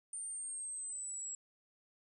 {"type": "exponential sweep", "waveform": "sine", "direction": "down", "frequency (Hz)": [8980, 7650], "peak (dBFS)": -40, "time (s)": [0.13, 1.35], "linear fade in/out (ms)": 2, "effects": []}